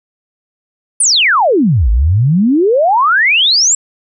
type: exponential two-way sweep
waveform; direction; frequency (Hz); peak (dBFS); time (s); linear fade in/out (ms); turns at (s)
sine; down then up; 9956 to 50.8 to 7780; -7; 1-3.75; 5; 1.9
effects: none